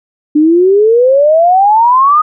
sine exponential sweep, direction up, 293.7 to 1256 Hz, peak -4 dBFS, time 0.35-2.22 s, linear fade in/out 10 ms, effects none

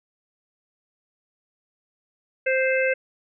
harmonic tone, 523.3 Hz, C5, in tune, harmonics 1 / 3 / 4 / 5, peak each -21 / -26 / -27 / -28 dBFS, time 2.46-2.94 s, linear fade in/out 10 ms, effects none

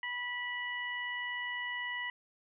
harmonic tone, 979 Hz, B5, 15 cents flat, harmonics 1 / 2 / 3, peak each -43 / -36 / -44 dBFS, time 0.03-2.1 s, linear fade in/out 2 ms, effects none

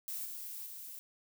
violet noise with level steps, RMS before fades -40 / -44 / -47 dBFS, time 0.08-0.99 s, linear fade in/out 0 ms, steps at 0.25 / 0.66 s, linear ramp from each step 5 ms, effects none

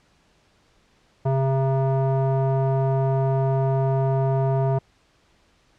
square tone with low-pass filter, 134.2 Hz, C3, 44 cents sharp, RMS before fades -21 dBFS, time 1.25-4.79 s, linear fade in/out 10 ms, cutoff 790 Hz, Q 2.6, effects pink hiss -61 dBFS RMS until 5.78 s + low-pass 6000 Hz 12 dB/octave

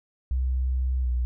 sine tone with pitch glide, 64 to 61.29 Hz, C2 to B1, -38 to -13 cents, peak -22 dBFS, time 0.31-1.25 s, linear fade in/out 0 ms, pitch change -75 cents, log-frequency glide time 1.02-1.08 s, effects none

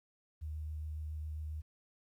sine tone with vibrato, 77 Hz, D#2, 17 cents flat, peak -38 dBFS, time 0.41-1.62 s, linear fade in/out 20 ms, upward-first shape sine, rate 7.3 Hz, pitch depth 13 cents each way, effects 12-bit

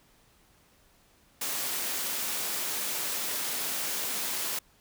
white high-pass noise, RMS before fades -32 dBFS, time 1.41-4.59 s, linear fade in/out 5 ms, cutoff 190 Hz, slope 12 dB/octave, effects pink hiss -63 dBFS RMS until 4.8 s

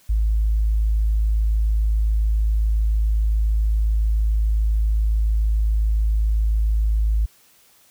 sine tone, 53.6 Hz, A1, 45 cents flat, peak -15 dBFS, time 0.09-7.26 s, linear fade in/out 10 ms, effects tanh soft clip ceiling -11 dBFS + white hiss -55 dBFS RMS until 7.9 s

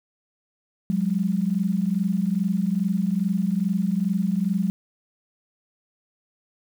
sine tone pair together, 180.8 / 203.2 Hz, F#3 / G#3, -40 / -38 cents, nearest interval major second, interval 202 cents, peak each -23 dBFS, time 0.9-4.7 s, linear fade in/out 0 ms, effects 8-bit

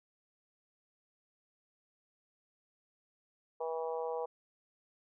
harmonic tone, 162.1 Hz, E3, 29 cents flat, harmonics 3 / 4 / 5 / 6 / 7, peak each -36 / -43 / -42 / -44 / -51 dBFS, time 3.6-4.26 s, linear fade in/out 10 ms, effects none

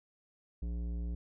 sine tone with tanh clipping, 58.4 Hz, A#1, 4 cents sharp, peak -36 dBFS, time 0.62-1.15 s, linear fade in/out 5 ms, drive 13 dB, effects none

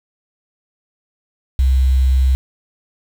sine tone with quantisation, 65.41 Hz, C2, in tune, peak -10 dBFS, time 1.59-2.35 s, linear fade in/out 0 ms, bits 6, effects none

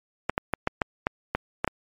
clicks, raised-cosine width 0.5 ms, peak -8 dBFS, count 9, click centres 0.296 / 0.379 / 0.537 / 0.674 / 0.818 / 1.069 / 1.35 / 1.645 / 1.677 s, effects MP3 64 kbps

